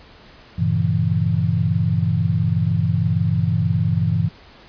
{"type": "chord", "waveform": "sine", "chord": "G diminished seventh", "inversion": "none", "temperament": "equal", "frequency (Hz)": [98, 116.54, 138.59, 164.81], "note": ["G2", "Bb2", "Db3", "Fb3"], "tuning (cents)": [0, 0, 0, 0], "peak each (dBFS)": [-21, -22, -24, -20], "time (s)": [0.58, 4.29], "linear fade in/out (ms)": 10, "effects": ["pink hiss -46 dBFS RMS until 4.68 s", "resampled to 11025 Hz"]}